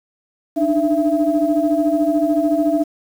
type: tone cluster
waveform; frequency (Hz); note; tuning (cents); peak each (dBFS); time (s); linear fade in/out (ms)
sine; 293.4 / 307.1 / 668; D4 / D#4 / E5; -2 / -23 / +23; -18; 0.56-2.84; 20
effects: tanh soft clip ceiling -5 dBFS + 7-bit